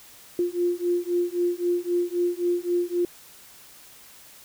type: beating tone pair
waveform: sine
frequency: 349.2 / 353 Hz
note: F4 / F4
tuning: 0 / +19 cents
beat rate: 3.8 Hz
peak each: -25 dBFS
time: 0.39-3.05 s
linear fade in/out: 2 ms
effects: white hiss -49 dBFS RMS until 4.44 s